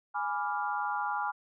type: chord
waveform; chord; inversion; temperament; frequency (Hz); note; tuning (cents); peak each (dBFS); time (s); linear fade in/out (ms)
sine; G# diminished seventh; none; equal; 830.6 / 987.8 / 1174.7 / 1396.9; G#5 / B5 / D6 / F6; 0 / 0 / 0 / 0; -33 / -36 / -37 / -36; 0.14-1.32; 20
effects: none